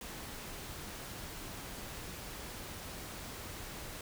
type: noise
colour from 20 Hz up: pink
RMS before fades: -45 dBFS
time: 0.01-4.01 s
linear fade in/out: 2 ms
effects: none